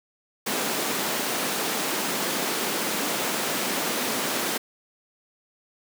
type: high-pass noise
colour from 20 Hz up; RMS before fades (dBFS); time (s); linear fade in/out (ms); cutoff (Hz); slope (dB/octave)
pink; -27; 0.46-4.58; 10; 210; 24
effects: none